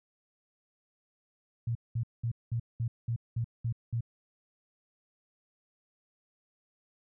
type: tone bursts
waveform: sine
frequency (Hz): 116.54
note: A#2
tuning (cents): 0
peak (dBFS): -28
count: 9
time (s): 1.67-4.008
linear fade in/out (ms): 5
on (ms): 82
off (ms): 200
effects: none